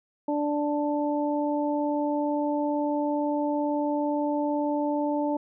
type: harmonic tone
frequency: 293.7 Hz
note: D4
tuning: in tune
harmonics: 1 / 2 / 3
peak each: -26 / -29 / -31 dBFS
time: 0.28-5.37 s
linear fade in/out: 5 ms
effects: none